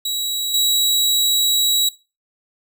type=tone with level steps; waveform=sawtooth; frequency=3882 Hz; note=B7; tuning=31 cents flat; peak=-17 / -11 dBFS; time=0.05-1.89 s; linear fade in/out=5 ms; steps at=0.54 s; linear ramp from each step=2 ms; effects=noise-tail reverb RT60 0.3 s tail -19 dB re dry